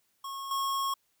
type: tone with level steps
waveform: square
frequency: 1092 Hz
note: C#6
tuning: 26 cents flat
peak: -37 / -29 dBFS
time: 0.24-0.94 s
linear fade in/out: 5 ms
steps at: 0.51 s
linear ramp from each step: 2 ms
effects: white hiss -73 dBFS RMS until 1.2 s